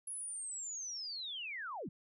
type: linear sweep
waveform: sine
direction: down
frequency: 10610 to 120 Hz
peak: -40 dBFS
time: 0.07-1.89 s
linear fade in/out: 5 ms
effects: none